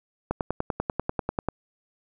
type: click train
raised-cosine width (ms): 1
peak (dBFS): -11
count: 13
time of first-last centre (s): 0.31-1.486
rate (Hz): 10.2
effects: none